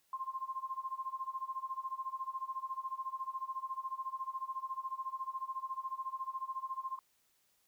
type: tone with tremolo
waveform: sine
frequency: 1056 Hz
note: C6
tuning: 16 cents sharp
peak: -34 dBFS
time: 0.13-6.99 s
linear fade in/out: 2 ms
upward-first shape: sine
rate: 14 Hz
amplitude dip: 90%
effects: white hiss -74 dBFS RMS until 7.67 s